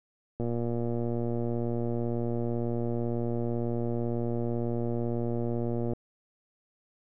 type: click train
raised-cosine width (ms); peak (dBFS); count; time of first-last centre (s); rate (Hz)
2; -19; 654; 0.4-5.934; 118
effects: none